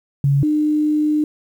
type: tone pair in turn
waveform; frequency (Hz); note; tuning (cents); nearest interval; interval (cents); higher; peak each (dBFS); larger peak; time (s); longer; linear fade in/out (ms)
sine; 140 / 302.4; C#3 / D#4; +18 / -49; octave + minor second; 1333; second; -12 / -14; first; 0.24-0.43 / 0.43-1.24; second; 2
effects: 8-bit